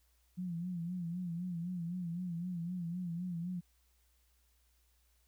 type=tone with vibrato; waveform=sine; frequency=174.61 Hz; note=F3; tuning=in tune; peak=-36 dBFS; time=0.37-3.61 s; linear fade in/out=20 ms; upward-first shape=sine; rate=3.9 Hz; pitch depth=85 cents each way; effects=added 60 Hz sine -70 dBFS peak until 5.27 s + white hiss -75 dBFS RMS until 5.27 s